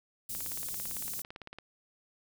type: band-stop noise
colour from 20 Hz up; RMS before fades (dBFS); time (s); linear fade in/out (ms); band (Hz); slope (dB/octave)
white; -38; 0.29-1.22; 5; 230 to 6900; 12
type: click train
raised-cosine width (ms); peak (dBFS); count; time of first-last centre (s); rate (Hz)
0.3; -28; 23; 0.35-1.586; 17.8
effects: none